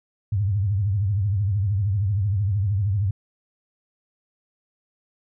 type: tone with vibrato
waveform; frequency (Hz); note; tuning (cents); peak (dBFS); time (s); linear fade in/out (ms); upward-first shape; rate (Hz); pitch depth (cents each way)
sine; 100; G2; +35; -19; 0.32-3.11; 5; triangle; 13; 180
effects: none